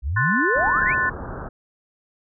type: exponential sweep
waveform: sine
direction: up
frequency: 58.27 to 2676 Hz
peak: -21 dBFS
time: 0.02-0.95 s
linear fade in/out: 50 ms
type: chord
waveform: sine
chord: F# diminished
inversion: second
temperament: equal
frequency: 1046.5 / 1480 / 1760 Hz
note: C6 / F#6 / A6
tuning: 0 / 0 / 0 cents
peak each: -24 / -22 / -22 dBFS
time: 0.16-1.1 s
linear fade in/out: 10 ms
type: low-pass noise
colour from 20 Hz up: pink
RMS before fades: -32 dBFS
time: 0.55-1.49 s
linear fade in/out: 10 ms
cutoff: 1600 Hz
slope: 96 dB/octave
effects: none